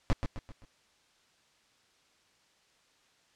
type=noise with echo; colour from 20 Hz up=brown; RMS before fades=-24 dBFS; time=0.1-0.13 s; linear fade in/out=0 ms; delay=130 ms; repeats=4; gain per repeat=-7 dB; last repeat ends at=0.65 s; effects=white hiss -67 dBFS RMS until 3.35 s + low-pass 6000 Hz 12 dB/octave